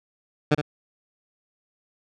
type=tone with echo; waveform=15% pulse; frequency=149.4 Hz; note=D3; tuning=30 cents sharp; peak=-9 dBFS; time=0.51-0.55 s; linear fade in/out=10 ms; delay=66 ms; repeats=1; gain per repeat=-8 dB; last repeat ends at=0.616 s; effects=low-pass 4000 Hz 12 dB/octave